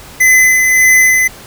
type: tone with tremolo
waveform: square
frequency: 2027 Hz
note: B6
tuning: 45 cents sharp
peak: -5 dBFS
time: 0.2-1.28 s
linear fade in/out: 10 ms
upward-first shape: sine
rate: 1.7 Hz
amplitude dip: 35%
effects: pink hiss -34 dBFS RMS until 1.46 s